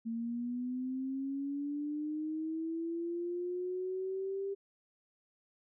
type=linear sweep; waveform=sine; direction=up; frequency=226.3 to 396.9 Hz; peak=-34 dBFS; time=0.05-4.55 s; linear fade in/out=20 ms; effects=none